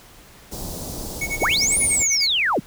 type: band-stop noise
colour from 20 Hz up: pink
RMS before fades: -31 dBFS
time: 0.51-2.04 s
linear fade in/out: 20 ms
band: 840 to 4400 Hz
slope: 24 dB/octave
type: tone with tremolo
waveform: square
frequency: 2217 Hz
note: C#7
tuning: in tune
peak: -22 dBFS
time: 1.21-2.27 s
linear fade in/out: 5 ms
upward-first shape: sine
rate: 10 Hz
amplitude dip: 100%
type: linear two-way sweep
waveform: sine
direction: up then down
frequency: 87.31 to 9956 to 87.31 Hz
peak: -17 dBFS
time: 1.41-2.6 s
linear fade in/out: 10 ms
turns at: 1.8 s
effects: pink hiss -47 dBFS RMS until 2.66 s